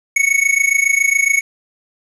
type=tone with amplitude modulation; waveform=square; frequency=2217 Hz; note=C#7; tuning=in tune; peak=-9 dBFS; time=0.16-1.41 s; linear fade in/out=5 ms; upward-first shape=sine; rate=27.2 Hz; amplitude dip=85%; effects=resampled to 24000 Hz + 7-bit